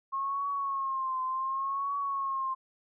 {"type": "tone with vibrato", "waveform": "sine", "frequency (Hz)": 1079, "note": "C#6", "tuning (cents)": -47, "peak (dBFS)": -29, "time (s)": [0.12, 2.55], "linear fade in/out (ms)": 20, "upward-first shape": "triangle", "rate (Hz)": 0.68, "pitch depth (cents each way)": 78, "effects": []}